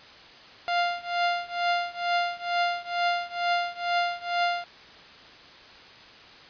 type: tone with tremolo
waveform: sawtooth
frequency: 698.5 Hz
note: F5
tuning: in tune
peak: -17 dBFS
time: 0.68-4.64 s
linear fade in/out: 0 ms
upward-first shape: triangle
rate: 2.2 Hz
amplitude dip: 95%
effects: white hiss -48 dBFS RMS until 6.49 s + resampled to 11025 Hz